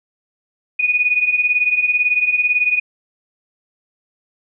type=beating tone pair; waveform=sine; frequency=2456 / 2474 Hz; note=D#7 / D#7; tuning=-23 / -10 cents; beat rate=18 Hz; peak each=-19 / -15 dBFS; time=0.79-2.8 s; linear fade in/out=10 ms; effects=none